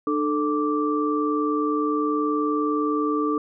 sine tone cluster, 300.1 / 439.4 / 1170 Hz, D4 / A4 / D6, +38 / -2 / -7 cents, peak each -23 / -26 / -26 dBFS, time 0.07-3.38 s, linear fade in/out 2 ms, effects none

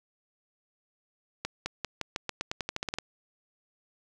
accelerating click train, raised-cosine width 0.2 ms, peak -14 dBFS, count 15, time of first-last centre 1.45-2.986 s, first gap 210 ms, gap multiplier 0.89, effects none

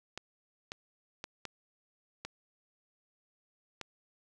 clicks, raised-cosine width 0.2 ms, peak -22 dBFS, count 6, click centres 0.176 / 0.719 / 1.241 / 1.453 / 2.25 / 3.813 s, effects none

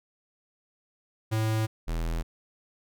square tone pair in turn, 110 / 41.2 Hz, A2 / E1, 0 / 0 cents, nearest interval octave + perfect fourth, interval 1700 cents, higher first, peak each -25 / -28 dBFS, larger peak first, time 1.31-1.67 / 1.87-2.23 s, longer neither, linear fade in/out 20 ms, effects none

